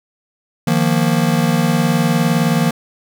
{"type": "chord", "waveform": "square", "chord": "Eb suspended second", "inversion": "none", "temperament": "just", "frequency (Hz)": [155.56, 175.01, 233.3], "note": ["Eb3", "F3", "Bb3"], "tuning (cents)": [0, 4, 2], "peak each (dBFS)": -18, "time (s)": [0.67, 2.71], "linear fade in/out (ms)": 5, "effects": []}